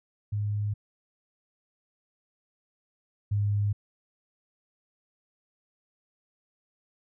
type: tone pair in turn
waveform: sine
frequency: 103.83 / 102.58 Hz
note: G#2 / G#2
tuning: 0 / -21 cents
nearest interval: unison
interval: 21 cents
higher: first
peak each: -26 / -23 dBFS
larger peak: second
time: 0.32-0.74 / 3.31-3.73 s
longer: neither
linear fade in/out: 10 ms
effects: none